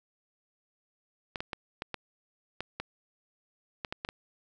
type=clicks; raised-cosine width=0.3 ms; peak=-18 dBFS; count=11; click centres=1.358 / 1.405 / 1.532 / 1.821 / 1.943 / 2.606 / 2.8 / 3.848 / 3.925 / 4.049 / 4.089 s; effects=none